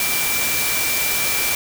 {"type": "tone in noise", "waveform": "sine", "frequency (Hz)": 2347, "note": "D7", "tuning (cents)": -2, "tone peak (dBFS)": -24, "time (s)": [0, 1.55], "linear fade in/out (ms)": 2, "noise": "white", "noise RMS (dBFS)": -21, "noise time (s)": [0, 1.55], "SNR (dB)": -6, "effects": []}